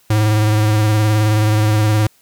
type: tone with vibrato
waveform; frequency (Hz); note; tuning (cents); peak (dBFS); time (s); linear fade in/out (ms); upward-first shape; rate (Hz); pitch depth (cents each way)
square; 107.1; A2; -46; -12; 0.1-2.07; 5; sine; 19; 31
effects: white hiss -54 dBFS RMS until 2.21 s